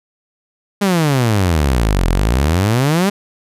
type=exponential two-way sweep; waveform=sawtooth; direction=down then up; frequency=207.7 to 40.91 to 207.7 Hz; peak=-8 dBFS; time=0.81-3.1 s; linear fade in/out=10 ms; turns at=2.08 s; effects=resampled to 32000 Hz